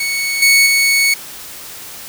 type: tone with level steps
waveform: sawtooth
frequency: 2217 Hz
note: C#7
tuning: in tune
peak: -13 / -4 / -7 dBFS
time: 0-1.14 s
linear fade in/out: 5 ms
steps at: 0.42 / 0.66 s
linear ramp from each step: 5 ms
effects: white hiss -32 dBFS RMS until 2.08 s